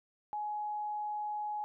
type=tone; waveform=sine; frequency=840 Hz; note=G#5; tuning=19 cents sharp; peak=-34 dBFS; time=0.33-1.64 s; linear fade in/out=0 ms; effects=none